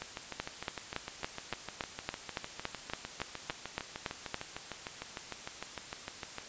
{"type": "two click trains", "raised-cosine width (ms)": 0.3, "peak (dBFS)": [-22, -17], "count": [43, 15], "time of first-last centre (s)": [[0.02, 6.384], [0.4, 4.344]], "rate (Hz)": [6.6, 3.55], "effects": ["white hiss -47 dBFS RMS until 6.48 s", "resampled to 16000 Hz"]}